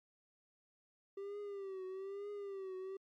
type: tone with vibrato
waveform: triangle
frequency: 392 Hz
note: G4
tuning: in tune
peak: -40 dBFS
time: 1.17-2.97 s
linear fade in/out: 5 ms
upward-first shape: triangle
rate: 1.1 Hz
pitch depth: 94 cents each way
effects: MP3 64 kbps